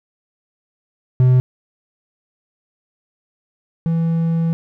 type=tone pair in turn; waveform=triangle; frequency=127.2 / 165.2 Hz; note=C3 / E3; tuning=-48 / +4 cents; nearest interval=perfect fourth; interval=452 cents; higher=second; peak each=-7 / -13 dBFS; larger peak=first; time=1.2-1.4 / 3.86-4.53 s; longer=second; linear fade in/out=0 ms; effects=none